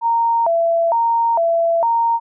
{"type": "tone with vibrato", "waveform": "sine", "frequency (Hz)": 788, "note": "G5", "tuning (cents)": 9, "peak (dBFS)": -13, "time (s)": [0.01, 2.2], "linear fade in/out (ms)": 50, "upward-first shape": "square", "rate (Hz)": 1.1, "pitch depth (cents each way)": 280, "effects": []}